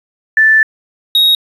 sine / triangle tone pair in turn, 1760 / 3774 Hz, A6 / A#7, 0 / +21 cents, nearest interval octave + minor second, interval 1321 cents, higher second, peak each -5 dBFS, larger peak neither, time 0.37-0.63 / 1.15-1.35 s, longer first, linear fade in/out 2 ms, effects resampled to 32000 Hz + 7-bit

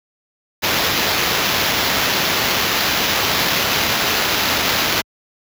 violet noise with sample-and-hold, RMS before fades -18 dBFS, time 0.62-5.02 s, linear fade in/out 20 ms, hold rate 8820 Hz, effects high-pass 60 Hz 12 dB/octave

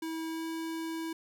square tone with pitch glide, 323.5 to 325.8 Hz, E4 to E4, -32 to -20 cents, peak -35 dBFS, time 0.02-1.13 s, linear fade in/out 5 ms, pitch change +12 cents, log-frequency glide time 0.29-0.45 s, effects none

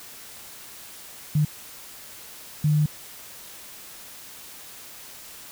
sine tone bursts at uneven times, 150.6 Hz, D3, 44 cents sharp, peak -17 dBFS, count 2, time 1.35-1.45 / 2.64-2.86 s, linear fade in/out 5 ms, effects white hiss -43 dBFS RMS until 5.51 s

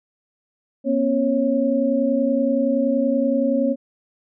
sine tone cluster, 240.4 / 271 / 549 Hz, B3 / C#4 / C#5, -46 / -39 / -17 cents, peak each -21 dBFS, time 0.84-3.76 s, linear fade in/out 50 ms, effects none

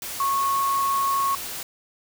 sine tone in noise, 1100 Hz, C#6, 14 cents flat, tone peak -20 dBFS, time 0.2-1.35 s, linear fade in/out 2 ms, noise white, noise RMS -33 dBFS, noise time 0.02-1.63 s, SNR +10 dB, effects none

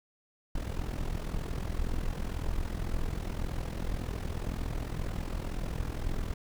brown noise with amplitude modulation, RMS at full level -30 dBFS, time 0.55-6.34 s, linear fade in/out 5 ms, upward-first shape sine, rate 41.9 Hz, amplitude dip 75%, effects none

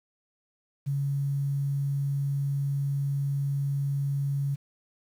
sine tone with quantisation, 140 Hz, C#3, 18 cents sharp, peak -25 dBFS, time 0.86-4.56 s, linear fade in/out 20 ms, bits 9, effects none

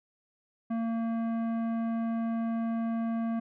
sine tone with tanh clipping, 228.3 Hz, A#3, 36 cents flat, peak -30 dBFS, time 0.7-3.4 s, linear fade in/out 10 ms, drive 13 dB, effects none

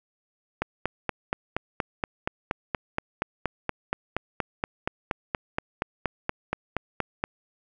click train, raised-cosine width 0.5 ms, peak -10 dBFS, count 29, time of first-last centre 0.62-7.239 s, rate 4.23 Hz, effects none

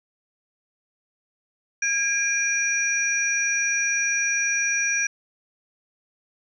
sine tone cluster, 1628 / 2393 / 5780 Hz, G#6 / D7 / F#8, -35 / +32 / -41 cents, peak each -25 dBFS, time 1.82-5.07 s, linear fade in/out 5 ms, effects none

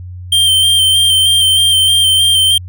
square tone with vibrato, 3145 Hz, G7, 5 cents sharp, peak -8 dBFS, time 0.32-2.58 s, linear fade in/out 5 ms, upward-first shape square, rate 3.2 Hz, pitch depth 18 cents each way, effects added 90 Hz sine -25 dBFS peak until 2.68 s

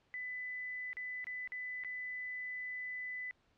sine tone with dropouts, 2000 Hz, B6, 21 cents sharp, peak -39 dBFS, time 0.14-3.31 s, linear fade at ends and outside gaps 0 ms, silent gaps 0.931-0.969 / 1.243-1.269 / 1.475-1.52 / 1.837-1.847 s, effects pink hiss -73 dBFS RMS until 3.57 s + low-pass 4000 Hz 12 dB/octave

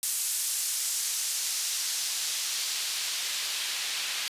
white noise with band-pass filter sweep, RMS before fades -31 dBFS, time 0.03-4.28 s, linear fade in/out 0 ms, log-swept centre 8500 to 3100 Hz, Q 0.95, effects resampled to 32000 Hz

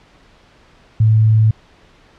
sine tone, 109.6 Hz, A2, 6 cents flat, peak -8 dBFS, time 1-1.51 s, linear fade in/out 5 ms, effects pink hiss -49 dBFS RMS until 2.18 s + low-pass 4000 Hz 12 dB/octave

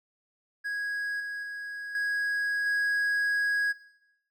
triangle tone with level steps, 1655 Hz, G#6, 6 cents flat, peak -28 / -32 / -34 / -25 / -23 dBFS, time 0.64-3.73 s, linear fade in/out 20 ms, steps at 1.2 / 1.43 / 1.95 / 2.66 s, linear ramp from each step 2 ms, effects noise-tail reverb RT60 0.8 s tail -17 dB re dry

